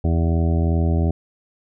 harmonic tone, 82.6 Hz, E2, 4 cents sharp, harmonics 1 / 2 / 3 / 4 / 5 / 7 / 8 / 9, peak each -17 / -23 / -27 / -29 / -31 / -34 / -35 / -36 dBFS, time 0.04-1.11 s, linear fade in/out 5 ms, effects none

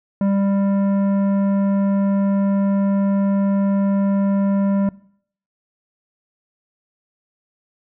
sine tone with tanh clipping, 197.8 Hz, G3, 16 cents sharp, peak -17 dBFS, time 0.21-4.89 s, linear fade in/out 2 ms, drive 12 dB, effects noise-tail reverb RT60 0.6 s tail -21 dB re dry

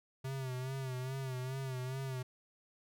square tone with vibrato, 130.81 Hz, C3, in tune, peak -38 dBFS, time 0.24-2.23 s, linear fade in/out 10 ms, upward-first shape sine, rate 2.4 Hz, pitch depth 59 cents each way, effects none

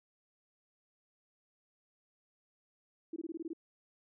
sine tone bursts, 328.2 Hz, E4, 8 cents flat, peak -37 dBFS, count 8, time 3.13-3.533 s, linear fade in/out 5 ms, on 32 ms, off 21 ms, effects none

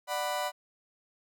35% pulse chord, B minor, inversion first, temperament just, 592.7 / 740.8 / 987.8 Hz, D5 / F#5 / B5, +16 / +2 / 0 cents, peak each -33 dBFS, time 0.07-0.52 s, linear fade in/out 50 ms, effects none

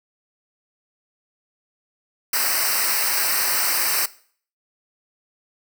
white noise with comb filter, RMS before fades -21 dBFS, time 2.33-4.06 s, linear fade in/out 5 ms, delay 0.29 ms, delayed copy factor -0.95, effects noise-tail reverb RT60 0.5 s tail -19 dB re dry

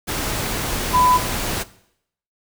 sine tone in noise, 1000 Hz, B5, 21 cents sharp, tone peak -13 dBFS, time 0.93-1.18 s, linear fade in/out 20 ms, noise pink, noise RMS -24 dBFS, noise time 0.07-1.64 s, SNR +8 dB, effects noise-tail reverb RT60 0.7 s tail -18 dB re dry

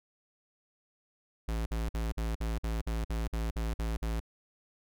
square tone bursts, 55.6 Hz, A1, 19 cents sharp, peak -31 dBFS, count 12, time 1.48-4.201 s, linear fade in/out 5 ms, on 180 ms, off 51 ms, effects none

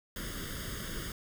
pink noise with comb filter, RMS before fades -39 dBFS, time 0.16-1.12 s, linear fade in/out 2 ms, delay 0.6 ms, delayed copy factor +0.85, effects none

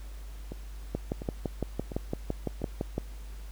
two click trains, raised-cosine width 2 ms, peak -16 / -24 dBFS, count 13 / 4, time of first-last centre 0.95-2.98 / 0.52-2.618 s, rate 5.91 / 1.43 Hz, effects added 50 Hz sine -39 dBFS peak until 3.51 s + pink hiss -55 dBFS RMS until 3.51 s

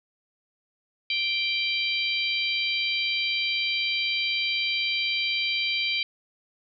harmonic tone, 784 Hz, G5, in tune, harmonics 3 / 4 / 5 / 6, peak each -27 / -29 / -31 / -33 dBFS, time 1.1-6.03 s, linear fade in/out 2 ms, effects none

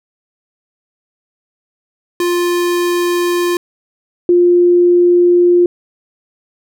square / sine tone pair in turn, 350.4 / 351.8 Hz, F4 / F4, +6 / +13 cents, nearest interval unison, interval 7 cents, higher second, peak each -13 / -6 dBFS, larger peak second, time 2.2-3.57 / 4.29-5.66 s, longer neither, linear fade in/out 2 ms, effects none

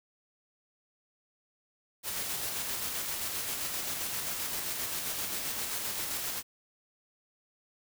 white noise with tremolo, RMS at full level -34 dBFS, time 2.03-6.43 s, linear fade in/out 50 ms, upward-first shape square, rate 7.6 Hz, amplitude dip 25%, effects none

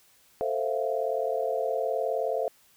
sine chord, F major seventh, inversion first, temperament equal with one note detuned, 444.1 / 523.3 / 659.3 / 698.5 Hz, A4 / C5 / E5 / F5, +16 / 0 / 0 / 0 cents, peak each -31 / -30 / -31 / -33 dBFS, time 0.41-2.48 s, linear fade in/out 0 ms, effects white hiss -61 dBFS RMS until 2.76 s

